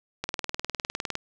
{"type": "click train", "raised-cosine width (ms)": 0.2, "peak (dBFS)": -12, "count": 19, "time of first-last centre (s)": [0.24, 1.154], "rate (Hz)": 19.7, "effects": []}